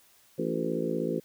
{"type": "harmonic tone with a mistuned harmonic", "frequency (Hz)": 56.3, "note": "A1", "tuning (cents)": 40, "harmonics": [3, 4, 5, 6, 7, 8, 9], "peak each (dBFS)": [-35, -35, -35, -35, -35, -35, -35], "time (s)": [0.38, 1.2], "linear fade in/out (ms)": 10, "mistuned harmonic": 7, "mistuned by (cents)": -51, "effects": ["white hiss -61 dBFS RMS until 1.24 s"]}